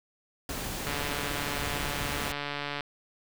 pink noise, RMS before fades -35 dBFS, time 0.49-2.32 s, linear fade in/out 2 ms
click train, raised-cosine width 0.3 ms, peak -17 dBFS, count 280, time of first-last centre 0.87-2.808 s, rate 144 Hz
effects none

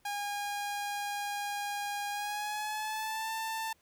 sawtooth tone with pitch glide, 816 to 889.9 Hz, G#5 to A5, -31 to +19 cents, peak -30 dBFS, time 0.05-3.73 s, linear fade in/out 5 ms, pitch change +150 cents, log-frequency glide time 2.1-3.31 s, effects pink hiss -69 dBFS RMS until 3.81 s

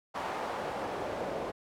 pink noise with band-pass filter sweep, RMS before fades -36 dBFS, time 0.14-1.52 s, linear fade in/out 20 ms, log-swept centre 880 to 510 Hz, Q 1.4, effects none

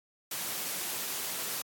white noise, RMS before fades -35 dBFS, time 0.31-1.62 s, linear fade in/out 5 ms, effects high-pass 150 Hz 12 dB/octave + AAC 64 kbps

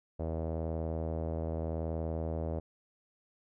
sawtooth tone with low-pass filter, 80.8 Hz, E2, 34 cents flat, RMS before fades -35 dBFS, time 0.19-2.6 s, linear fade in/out 10 ms, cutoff 590 Hz, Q 3, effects none

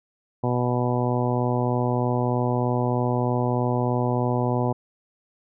harmonic tone, 123.2 Hz, B2, 4 cents flat, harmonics 1 / 2 / 3 / 4 / 5 / 6 / 7 / 8, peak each -24 / -27 / -29 / -30 / -31 / -32 / -32 / -33 dBFS, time 0.43-4.73 s, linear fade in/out 10 ms, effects none

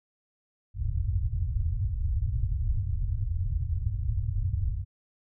white low-pass noise, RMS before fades -28 dBFS, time 0.74-4.85 s, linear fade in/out 50 ms, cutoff 110 Hz, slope 48 dB/octave, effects none

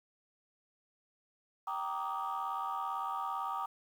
sine chord, Eb major seventh, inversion first, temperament just, 777.8 / 933.4 / 1166.7 / 1244.5 Hz, G5 / Bb5 / D6 / Eb6, -14 / +2 / -12 / 0 cents, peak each -39 / -39 / -38 / -39 dBFS, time 1.67-3.66 s, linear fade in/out 5 ms, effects tanh soft clip ceiling -28 dBFS + 10-bit

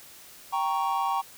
triangle chord, G diminished, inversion none, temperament equal, 784 / 932.3 / 1108.7 Hz, G5 / Bb5 / Db6, 0 / 0 / 0 cents, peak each -27 dBFS, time 0.52-1.22 s, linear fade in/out 20 ms, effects white hiss -49 dBFS RMS until 1.37 s

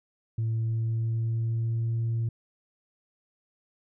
sine tone with pitch glide, 112.7 to 114.87 Hz, A2 to A#2, +42 to -25 cents, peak -23 dBFS, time 0.38-2.29 s, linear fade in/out 5 ms, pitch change +33 cents, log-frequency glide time 0.48-1.96 s, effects tanh soft clip ceiling -23 dBFS

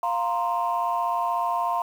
sine chord, F suspended fourth, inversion none, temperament just, 698.5 / 931.3 / 1047.7 Hz, F5 / Bb5 / C6, 0 / -2 / +2 cents, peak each -26 dBFS, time 0.03-1.82 s, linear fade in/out 2 ms, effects tanh soft clip ceiling -15 dBFS + 8-bit

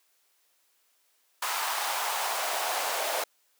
pink noise with high-pass filter sweep, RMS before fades -30 dBFS, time 1.42-3.24 s, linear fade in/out 5 ms, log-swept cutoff 1000 to 610 Hz, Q 2.3, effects white hiss -69 dBFS RMS until 3.59 s + high-pass 400 Hz 12 dB/octave

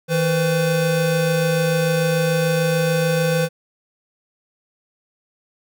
square tone pair together, 160 / 506.8 Hz, D#3 / B4, +49 / +45 cents, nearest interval octave + minor sixth, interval 1996 cents, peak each -20 dBFS, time 0.08-3.49 s, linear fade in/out 50 ms, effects none

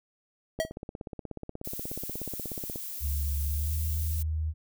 click train, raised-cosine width 2 ms, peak -24 dBFS, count 37, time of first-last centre 0.59-2.759 s, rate 16.6 Hz
square tone with exponential decay, 643 Hz, E5, 43 cents flat, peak -22 dBFS, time 0.6-0.72 s, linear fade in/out 0 ms, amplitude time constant 24 ms
violet noise, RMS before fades -38 dBFS, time 1.64-4.23 s, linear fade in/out 10 ms
sine tone with pitch glide, 71.9 to 78.41 Hz, D2 to D#2, -36 to +14 cents, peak -27 dBFS, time 3-4.54 s, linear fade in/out 50 ms, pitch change +150 cents, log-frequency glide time 3.48-3.76 s
effects none

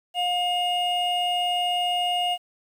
triangle tone pair together, 713.2 / 2851 Hz, F5 / F7, +36 / +35 cents, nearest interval 2 octaves, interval 2399 cents, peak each -22 / -24 dBFS, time 0.14-2.38 s, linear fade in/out 50 ms, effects 9-bit

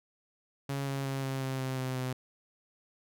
sawtooth tone with pitch steps, 138.59 / 137.08 / 135.58 / 134.1 / 132.64 / 131.19 / 129.76 / 128.34 Hz, C#3 / C#3 / C#3 / C3 / C3 / C3 / C3 / C3, 0 / -19 / -38 / +43 / +24 / +5 / -14 / -33 cents, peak -28 dBFS, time 0.69-2.13 s, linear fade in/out 5 ms, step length 180 ms, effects none

